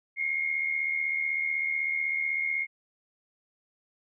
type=tone pair together; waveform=sine; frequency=2141 / 2217 Hz; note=C7 / C#7; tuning=+39 / 0 cents; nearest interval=minor second; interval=61 cents; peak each=-27 / -34 dBFS; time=0.16-2.67 s; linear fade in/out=50 ms; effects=none